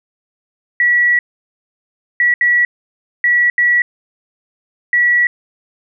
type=tone bursts at uneven times; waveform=sine; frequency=1937 Hz; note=B6; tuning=34 cents flat; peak=-9 dBFS; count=6; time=0.8-1.19 / 2.2-2.34 / 2.41-2.65 / 3.24-3.5 / 3.58-3.82 / 4.93-5.27 s; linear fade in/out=2 ms; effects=none